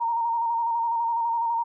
sine tone with vibrato, 928 Hz, A#5, 8 cents flat, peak -22 dBFS, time 0-1.64 s, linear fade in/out 20 ms, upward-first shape square, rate 12 Hz, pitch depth 26 cents each way, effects none

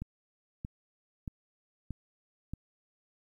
click train, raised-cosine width 5 ms, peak -25 dBFS, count 5, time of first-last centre 0.02-2.536 s, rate 1.59 Hz, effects 11-bit

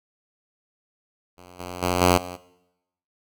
5% pulse tone with level steps, 89.6 Hz, F2, 45 cents sharp, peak -34 / -22 / -10 / -4 / -23 dBFS, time 1.37-2.37 s, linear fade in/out 20 ms, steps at 1.59 / 1.82 / 2.01 / 2.17 s, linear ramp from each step 10 ms, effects noise-tail reverb RT60 0.9 s tail -21 dB re dry

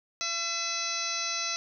harmonic tone with a mistuned harmonic, 675 Hz, E5, 41 cents sharp, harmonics 1 / 2 / 3 / 4 / 5 / 6 / 7 / 8 / 9, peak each -44 / -38 / -40 / -37 / -45 / -36 / -40 / -38 / -34 dBFS, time 0.21-1.56 s, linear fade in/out 0 ms, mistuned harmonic 4, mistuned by -73 cents, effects none

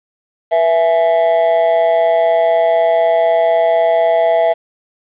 triangle tone with amplitude modulation, 662 Hz, E5, 7 cents sharp, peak -4 dBFS, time 0.51-4.54 s, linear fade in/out 20 ms, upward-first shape sine, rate 176 Hz, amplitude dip 80%, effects resampled to 8000 Hz + 7-bit

